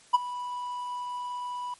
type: tone with ADSR envelope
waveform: triangle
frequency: 984 Hz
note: B5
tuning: 7 cents flat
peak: -12 dBFS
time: 0.13-1.74 s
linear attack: 17 ms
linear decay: 22 ms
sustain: -18 dB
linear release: 3 ms
effects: white hiss -56 dBFS RMS until 1.79 s + MP3 48 kbps